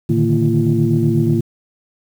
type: tone cluster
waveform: sine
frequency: 112.7 / 145.7 / 153.9 / 228.5 / 341 Hz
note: A2 / D3 / D#3 / A#3 / F4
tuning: +42 / -13 / -19 / -34 / -41 cents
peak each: -18 dBFS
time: 0.09-1.41 s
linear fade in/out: 10 ms
effects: tanh soft clip ceiling -3 dBFS + 7-bit